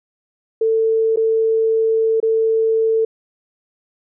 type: tone with dropouts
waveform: sine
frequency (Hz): 446.2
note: A4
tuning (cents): +24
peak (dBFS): -13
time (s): 0.61-3.05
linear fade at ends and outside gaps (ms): 5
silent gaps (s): 1.161-1.171 / 2.202-2.227
effects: none